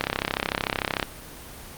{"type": "click train", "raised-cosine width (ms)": 0.3, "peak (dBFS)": -6, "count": 35, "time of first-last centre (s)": [0.01, 1.028], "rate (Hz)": 33.4, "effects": ["pink hiss -41 dBFS RMS until 1.77 s", "Opus 24 kbps"]}